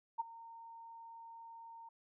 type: tone with ADSR envelope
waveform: sine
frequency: 918 Hz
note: A#5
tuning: 27 cents flat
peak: -31 dBFS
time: 0.18-1.89 s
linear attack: 21 ms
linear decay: 19 ms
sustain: -19 dB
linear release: 6 ms
effects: none